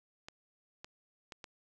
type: clicks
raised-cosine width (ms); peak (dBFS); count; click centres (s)
0.2; -28; 4; 0.285 / 0.845 / 1.322 / 1.442
effects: none